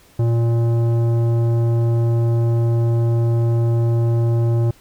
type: tone with tanh clipping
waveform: triangle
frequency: 116.54 Hz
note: A#2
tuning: in tune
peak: -16 dBFS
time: 0.19-4.71 s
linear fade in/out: 5 ms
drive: 17 dB
effects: pink hiss -51 dBFS RMS until 4.8 s